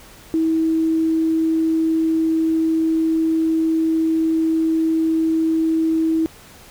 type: tone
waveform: sine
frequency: 322.4 Hz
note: E4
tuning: 38 cents flat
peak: -15 dBFS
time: 0.34-6.26 s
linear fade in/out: 0 ms
effects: pink hiss -44 dBFS RMS until 6.7 s